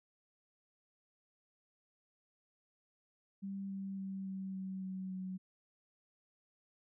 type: tone with pitch steps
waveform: sine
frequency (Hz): 196 / 194.42 / 192.86 / 191.3 / 189.76 / 188.23 / 186.72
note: G3 / G3 / G3 / G3 / F#3 / F#3 / F#3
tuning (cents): 0 / -14 / -28 / -42 / +44 / +30 / +16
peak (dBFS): -39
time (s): 3.42-5.38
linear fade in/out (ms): 20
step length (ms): 280
effects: none